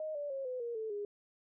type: tone with pitch steps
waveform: sine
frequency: 622.3 / 580.6 / 541.7 / 505.5 / 471.6 / 440 / 410.6 Hz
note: D#5 / D5 / C#5 / B4 / A#4 / A4 / G#4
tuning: 0 / -20 / -40 / +40 / +20 / 0 / -20 cents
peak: -36 dBFS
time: 0-1.05 s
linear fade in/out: 2 ms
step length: 150 ms
effects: none